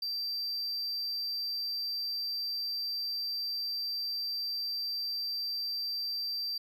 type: tone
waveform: triangle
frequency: 4691 Hz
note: D8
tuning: 3 cents flat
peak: -31 dBFS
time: 0.02-6.58 s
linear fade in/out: 5 ms
effects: none